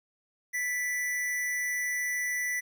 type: tone with amplitude modulation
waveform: square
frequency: 1975.5 Hz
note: B6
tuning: in tune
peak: -28 dBFS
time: 0.53-2.61 s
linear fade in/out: 20 ms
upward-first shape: sine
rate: 246 Hz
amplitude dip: 30%
effects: 11-bit